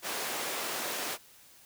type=high-pass noise; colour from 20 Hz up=pink; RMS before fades=-35 dBFS; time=0.02-1.18 s; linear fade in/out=50 ms; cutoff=420 Hz; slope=12 dB/octave; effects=white hiss -57 dBFS RMS until 1.65 s